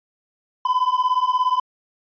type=beating tone pair; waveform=triangle; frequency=1000 / 1017 Hz; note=B5 / C6; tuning=+21 / -50 cents; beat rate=17 Hz; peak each=-18 dBFS; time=0.65-1.6 s; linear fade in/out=5 ms; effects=resampled to 11025 Hz